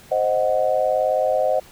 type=chord; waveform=sine; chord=C diminished; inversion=none; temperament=equal; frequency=523.3 / 622.3 / 740 Hz; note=C5 / Eb5 / Gb5; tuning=0 / 0 / 0 cents; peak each=-21 / -20 / -23 dBFS; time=0.11-1.6 s; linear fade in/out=10 ms; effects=pink hiss -47 dBFS RMS until 1.71 s